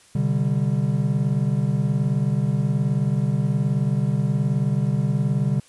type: chord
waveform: triangle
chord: C suspended second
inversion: none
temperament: equal with one note detuned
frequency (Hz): 128.05 / 146.83 / 196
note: C3 / D3 / G3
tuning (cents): -37 / 0 / 0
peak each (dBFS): -21 / -20 / -23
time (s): 0.15-5.6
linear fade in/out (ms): 5
effects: white hiss -53 dBFS RMS until 5.68 s + resampled to 24000 Hz